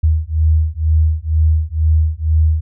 sine beating tone pair, 77.78 / 79.88 Hz, D#2 / D#2, 0 / +46 cents, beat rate 2.1 Hz, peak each -14 dBFS, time 0.03-2.61 s, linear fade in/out 10 ms, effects none

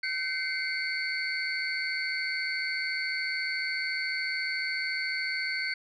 sine tone cluster, 1531 / 2090 / 2244 / 4468 Hz, G6 / C7 / C#7 / C#8, -41 / -2 / +21 / +13 cents, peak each -34 / -32 / -37 / -34 dBFS, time 0.03-5.74 s, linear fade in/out 5 ms, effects tanh soft clip ceiling -20 dBFS

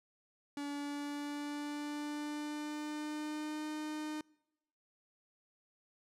45% pulse tone with pitch glide, 286.8 to 305.6 Hz, D4 to D#4, -41 to -31 cents, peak -38 dBFS, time 0.57-4.21 s, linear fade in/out 2 ms, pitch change +110 cents, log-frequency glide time 0.68-3.67 s, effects noise-tail reverb RT60 0.9 s tail -25 dB re dry + low-pass 10000 Hz 12 dB/octave

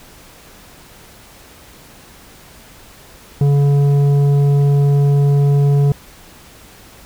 sine tone with tanh clipping, 142.1 Hz, C#3, 43 cents sharp, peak -11 dBFS, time 3.41-5.92 s, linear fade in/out 2 ms, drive 9 dB, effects pink hiss -42 dBFS RMS until 7.05 s

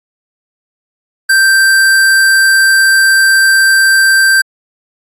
square tone, 1568 Hz, G6, in tune, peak -6 dBFS, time 1.29-4.42 s, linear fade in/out 10 ms, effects AAC 64 kbps

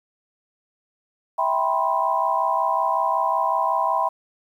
sine chord, C major seventh, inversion first, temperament just, 654.1 / 784.9 / 981.1 / 1046.5 Hz, E5 / G5 / B5 / C6, -14 / +2 / -12 / 0 cents, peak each -26 / -25 / -22 / -25 dBFS, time 1.38-4.09 s, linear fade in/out 10 ms, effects 9-bit

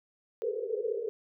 white band-pass noise, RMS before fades -33 dBFS, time 0.42-1.09 s, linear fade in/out 0 ms, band 420 to 480 Hz, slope 96 dB/octave, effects none

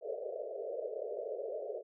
pink band-pass noise, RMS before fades -40 dBFS, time 0.01-1.83 s, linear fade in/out 50 ms, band 400 to 650 Hz, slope 96 dB/octave, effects none

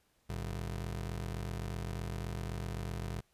30% pulse ring-modulated tone, 83.5 Hz, E2, 23 cents sharp, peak -31 dBFS, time 0.29-3.21 s, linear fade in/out 10 ms, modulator 23.9 Hz, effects pink hiss -73 dBFS RMS until 3.33 s + resampled to 32000 Hz

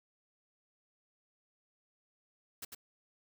white noise with echo, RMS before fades -43 dBFS, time 2.62-2.65 s, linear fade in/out 5 ms, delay 99 ms, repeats 1, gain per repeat -4 dB, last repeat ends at 2.749 s, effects none

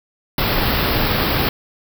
pink band-stop noise, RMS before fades -18 dBFS, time 0.38-1.49 s, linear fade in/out 2 ms, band 5200 to 12000 Hz, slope 96 dB/octave, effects none

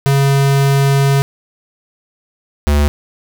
square tone pair in turn, 138.4 / 72.93 Hz, C#3 / D2, -2 / -12 cents, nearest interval major seventh, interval 1110 cents, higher first, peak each -10 dBFS, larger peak neither, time 0.06-1.22 / 2.67-2.88 s, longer first, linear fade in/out 0 ms, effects none

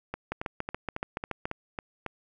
two click trains, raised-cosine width 0.5 ms, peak -16 / -18 dBFS, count 9 / 8, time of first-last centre 0.32-1.455 / 0.14-2.063 s, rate 7.05 / 3.64 Hz, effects none

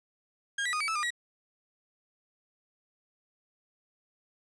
35% pulse tone with pitch steps, 1620 / 1952 / 1236 / 2285 / 1310 / 1208 / 1915 Hz, G#6 / B6 / D#6 / D7 / E6 / D6 / A#6, -43 / -21 / -12 / -48 / -11 / +48 / +46 cents, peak -27 dBFS, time 0.58-1.105 s, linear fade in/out 5 ms, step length 75 ms, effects resampled to 22050 Hz + 10-bit

